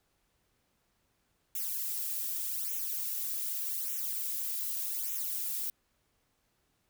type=noise with flanger; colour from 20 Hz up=violet; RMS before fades=-35 dBFS; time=1.55-5.7 s; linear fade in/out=2 ms; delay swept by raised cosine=0.21 to 2.81 ms; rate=0.84 Hz; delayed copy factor=-0.8; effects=pink hiss -75 dBFS RMS until 6.89 s